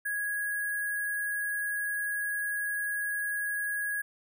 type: tone with sample-and-hold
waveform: sine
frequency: 1661.2 Hz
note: G#6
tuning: in tune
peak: -29 dBFS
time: 0.05-4.02 s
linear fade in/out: 10 ms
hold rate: 11025 Hz
effects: none